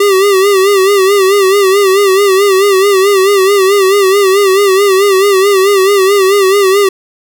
square tone with vibrato, 392 Hz, G4, in tune, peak -6 dBFS, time 0-6.89 s, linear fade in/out 5 ms, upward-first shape sine, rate 4.6 Hz, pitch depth 79 cents each way, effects none

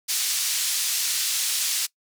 pink band-pass noise, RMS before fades -25 dBFS, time 0.08-1.87 s, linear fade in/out 20 ms, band 4100 to 12000 Hz, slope 12 dB/octave, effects noise-tail reverb RT60 0.1 s tail -22 dB re dry

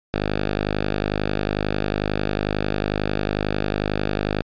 5% pulse tone, 51.1 Hz, G#1, 27 cents flat, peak -10 dBFS, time 0.14-4.42 s, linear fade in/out 0 ms, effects resampled to 11025 Hz

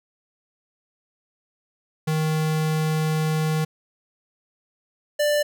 square tone pair in turn, 156.4 / 590.5 Hz, D#3 / D5, +9 / +9 cents, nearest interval octave + major seventh, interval 2300 cents, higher second, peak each -21 / -19 dBFS, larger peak second, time 2.07-3.65 / 5.19-5.43 s, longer first, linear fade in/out 10 ms, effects none

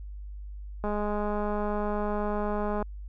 click train, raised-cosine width 1 ms, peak -18 dBFS, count 414, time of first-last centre 0.84-2.826 s, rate 208 Hz, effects added 50 Hz sine -37 dBFS peak until 3.08 s

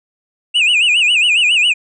triangle tone with vibrato, 2678 Hz, E7, 27 cents sharp, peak -8 dBFS, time 0.54-1.74 s, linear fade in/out 20 ms, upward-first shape sine, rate 7.3 Hz, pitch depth 180 cents each way, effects resampled to 24000 Hz

